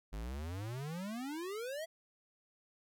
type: exponential sweep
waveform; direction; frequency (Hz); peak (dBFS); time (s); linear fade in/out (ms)
square; up; 48.77 to 670; -40; 0.12-1.86; 20
effects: none